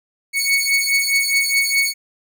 sawtooth beating tone pair, 2217 / 2221.8 Hz, C#7 / C#7, 0 / +3 cents, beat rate 4.8 Hz, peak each -15 dBFS, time 0.33-1.94 s, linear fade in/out 50 ms, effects none

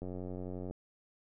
click train, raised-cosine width 2 ms, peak -29 dBFS, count 64, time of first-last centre 0.02-0.71 s, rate 91.3 Hz, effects none

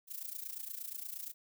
violet noise with amplitude modulation, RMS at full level -40 dBFS, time 0.07-1.34 s, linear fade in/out 50 ms, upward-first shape sine, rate 28.5 Hz, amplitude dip 80%, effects none

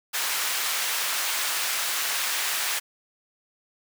pink high-pass noise, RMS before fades -27 dBFS, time 0.13-2.8 s, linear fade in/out 20 ms, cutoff 1300 Hz, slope 12 dB/octave, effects none

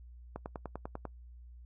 click train, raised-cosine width 1 ms, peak -25 dBFS, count 8, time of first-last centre 0.36-1.053 s, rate 10.1 Hz, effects noise-tail reverb RT60 0.1 s tail -23 dB re dry + added 60 Hz sine -49 dBFS peak until 1.65 s

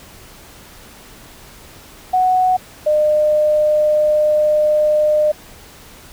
sine tone pair in turn, 740 / 605.5 Hz, F#5 / D#5, 0 / -47 cents, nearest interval minor third, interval 347 cents, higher first, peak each -11 dBFS, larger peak neither, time 2.13-2.57 / 2.86-5.32 s, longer second, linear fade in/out 10 ms, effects pink hiss -41 dBFS RMS until 6.12 s

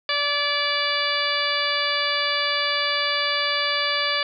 harmonic tone with a mistuned harmonic, 580 Hz, D5, 22 cents flat, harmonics 1 / 2 / 3 / 4 / 5 / 6 / 7 / 8, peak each -30 / -28 / -28 / -28 / -30 / -28 / -33 / -28 dBFS, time 0.09-4.23 s, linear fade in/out 2 ms, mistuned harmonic 3, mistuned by -16 cents, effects none

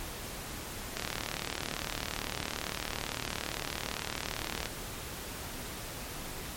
click train, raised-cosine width 0.2 ms, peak -15 dBFS, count 140, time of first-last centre 0.97-4.657 s, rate 37.7 Hz, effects pink hiss -41 dBFS RMS until 6.56 s + MP3 64 kbps

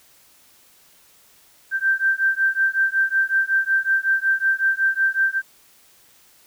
sine beating tone pair, 1565 / 1570.4 Hz, G6 / G6, -3 / +3 cents, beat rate 5.4 Hz, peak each -20 dBFS, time 1.71-5.42 s, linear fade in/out 50 ms, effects white hiss -54 dBFS RMS until 6.46 s

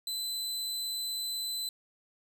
sawtooth tone, 4026 Hz, B7, 33 cents sharp, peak -30 dBFS, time 0.07-1.69 s, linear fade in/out 2 ms, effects none

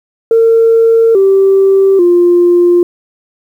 sine tone with pitch steps, 455.3 / 388.4 / 350.5 Hz, A#4 / G4 / F4, -41 / -16 / +6 cents, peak -3 dBFS, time 0.31-2.83 s, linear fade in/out 2 ms, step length 840 ms, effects tanh soft clip ceiling 0 dBFS + 7-bit

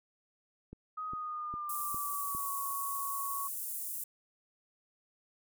click train, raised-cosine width 3 ms, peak -33 dBFS, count 5, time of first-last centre 0.73-2.349 s, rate 2.47 Hz
sine tone with pitch glide, 1254 to 1110.8 Hz, D#6 to C#6, +13 to +3 cents, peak -36 dBFS, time 0.97-3.48 s, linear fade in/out 10 ms, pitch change -210 cents, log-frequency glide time 1.08-2.54 s
pink high-pass noise, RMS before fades -39 dBFS, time 1.69-4.04 s, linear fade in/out 5 ms, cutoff 9400 Hz, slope 24 dB/octave
effects none

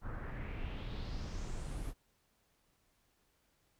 brown noise with low-pass filter sweep, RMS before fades -41 dBFS, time 0.01-1.94 s, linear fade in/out 50 ms, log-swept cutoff 1300 to 12000 Hz, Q 3.2, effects pink hiss -75 dBFS RMS until 3.79 s

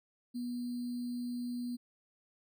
sine tone with sample-and-hold, 243.6 Hz, B3, 24 cents flat, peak -35 dBFS, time 0.34-1.77 s, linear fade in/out 20 ms, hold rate 4410 Hz, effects none

